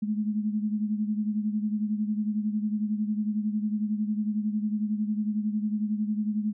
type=beating tone pair; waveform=sine; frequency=210.1 / 221.1 Hz; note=G#3 / A3; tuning=+20 / +9 cents; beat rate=11 Hz; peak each=-26 / -32 dBFS; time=0.02-6.53 s; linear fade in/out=10 ms; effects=none